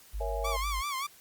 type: tone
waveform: sine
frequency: 51 Hz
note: G#1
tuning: 31 cents flat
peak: -32 dBFS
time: 0.13-0.82 s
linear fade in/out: 20 ms
type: chord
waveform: sine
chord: A# half-diminished seventh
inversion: none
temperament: equal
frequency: 466.2 / 554.4 / 659.3 / 830.6 Hz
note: A#4 / C#5 / E5 / G#5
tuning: 0 / 0 / 0 / 0 cents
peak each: -38 dBFS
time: 0.2-0.57 s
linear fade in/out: 10 ms
type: tone with vibrato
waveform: sawtooth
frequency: 1108.7 Hz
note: C#6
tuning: in tune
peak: -28 dBFS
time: 0.44-1.07 s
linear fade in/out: 10 ms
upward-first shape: sine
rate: 5.2 Hz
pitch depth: 110 cents each way
effects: white hiss -56 dBFS RMS until 1.2 s + Opus 48 kbps